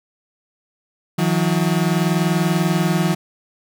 35% pulse tone pair together, 160 / 180.24 Hz, D#3 / F#3, +49 / -45 cents, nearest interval major second, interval 206 cents, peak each -17 dBFS, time 1.18-3.15 s, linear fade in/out 10 ms, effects none

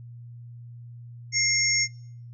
sine tone cluster, 2112 / 5440 / 6580 Hz, C7 / F8 / G#8, +16 / -46 / -17 cents, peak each -25 dBFS, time 1.32-1.88 s, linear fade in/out 50 ms, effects noise-tail reverb RT60 0.6 s tail -23 dB re dry + added 119 Hz sine -40 dBFS peak until 2.33 s

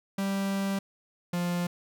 45% pulse tone pair in turn, 196 / 175.26 Hz, G3 / F3, 0 / +6 cents, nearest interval major second, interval 194 cents, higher first, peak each -27 dBFS, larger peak neither, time 0.18-0.79 / 1.33-1.67 s, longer first, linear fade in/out 5 ms, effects none

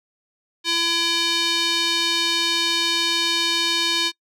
square tone with band-pass filter, 336.6 Hz, E4, 36 cents sharp, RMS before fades -21 dBFS, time 0.64-4.12 s, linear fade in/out 50 ms, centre 3800 Hz, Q 2.5, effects noise-tail reverb RT60 0.1 s tail -25 dB re dry

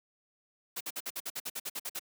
white noise bursts, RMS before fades -37 dBFS, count 13, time 0.76-1.995 s, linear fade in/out 10 ms, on 47 ms, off 52 ms, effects high-pass 200 Hz 12 dB/octave

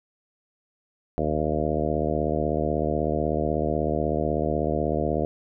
harmonic tone with a mistuned harmonic, 76.2 Hz, D#2, 36 cents flat, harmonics 1 / 2 / 3 / 4 / 5 / 6 / 7 / 8 / 9, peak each -31 / -31 / -31 / -31 / -31 / -31 / -31 / -31 / -31 dBFS, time 1.18-5.25 s, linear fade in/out 0 ms, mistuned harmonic 1, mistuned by -100 cents, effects none

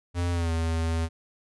square tone with pitch glide, 87.31 to 81.94 Hz, F2 to E2, 0 to -10 cents, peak -25 dBFS, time 0.14-1.09 s, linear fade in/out 50 ms, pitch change -110 cents, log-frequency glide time 0.31-0.52 s, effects resampled to 24000 Hz

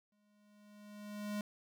square tone with exponential growth, 207.7 Hz, G#3, in tune, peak -36 dBFS, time 0.12-1.41 s, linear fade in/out 2 ms, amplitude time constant 280 ms, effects none

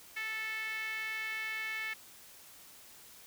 5% pulse tone with band-pass filter, 438.8 Hz, A4, 5 cents flat, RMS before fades -38 dBFS, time 0.16-1.94 s, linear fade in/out 10 ms, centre 2000 Hz, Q 7.4, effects white hiss -55 dBFS RMS until 3.26 s

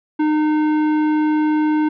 triangle tone with tanh clipping, 305.7 Hz, D#4, 30 cents flat, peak -16 dBFS, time 0.19-1.89 s, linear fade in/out 10 ms, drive 17 dB, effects none

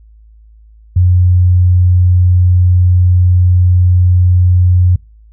sine tone, 90 Hz, F#2, 47 cents flat, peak -5 dBFS, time 0.96-4.96 s, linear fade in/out 5 ms, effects noise-tail reverb RT60 0.3 s tail -25 dB re dry + added 54 Hz sine -38 dBFS peak until 5.32 s

